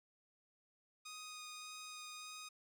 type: tone with vibrato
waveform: 10% pulse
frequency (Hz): 1242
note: D#6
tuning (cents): -3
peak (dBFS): -40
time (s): 1.05-2.49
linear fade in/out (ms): 10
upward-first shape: sine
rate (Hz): 1.7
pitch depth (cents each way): 10
effects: none